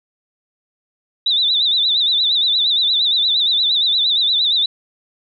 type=tone with vibrato; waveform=sine; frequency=3729 Hz; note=A#7; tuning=in tune; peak=-13 dBFS; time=1.26-4.66 s; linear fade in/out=5 ms; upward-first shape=sine; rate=8.6 Hz; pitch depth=120 cents each way; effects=none